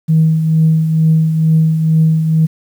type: tone with tremolo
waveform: sine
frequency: 159.4 Hz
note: D#3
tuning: 42 cents sharp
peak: -5 dBFS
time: 0.08-2.47 s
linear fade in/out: 20 ms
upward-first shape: triangle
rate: 2.2 Hz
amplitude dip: 55%
effects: tanh soft clip ceiling -2 dBFS + 7-bit